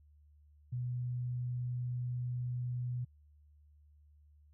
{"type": "tone", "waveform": "sine", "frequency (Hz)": 123.47, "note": "B2", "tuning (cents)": 0, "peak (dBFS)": -34, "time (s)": [0.72, 3.05], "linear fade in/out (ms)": 10, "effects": ["added 74 Hz sine -60 dBFS peak until 4.53 s"]}